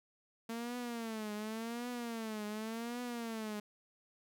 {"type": "tone with vibrato", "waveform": "sawtooth", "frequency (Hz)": 226.6, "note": "A#3", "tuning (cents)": -49, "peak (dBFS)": -35, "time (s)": [0.49, 3.6], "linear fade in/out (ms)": 5, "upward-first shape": "triangle", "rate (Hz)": 0.89, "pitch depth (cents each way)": 150, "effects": []}